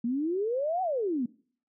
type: exponential two-way sweep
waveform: sine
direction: up then down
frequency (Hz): 227 to 768 to 227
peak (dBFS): -26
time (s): 0.04-1.26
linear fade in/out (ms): 5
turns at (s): 0.82
effects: noise-tail reverb RT60 0.5 s tail -22 dB re dry